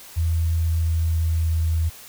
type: tone with pitch glide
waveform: sine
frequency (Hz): 82.41 to 81.18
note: E2 to E2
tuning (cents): 0 to -26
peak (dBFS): -18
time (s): 0.16-1.9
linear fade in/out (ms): 20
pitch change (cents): -26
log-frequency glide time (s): 0.37-1.66
effects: white hiss -43 dBFS RMS until 2.08 s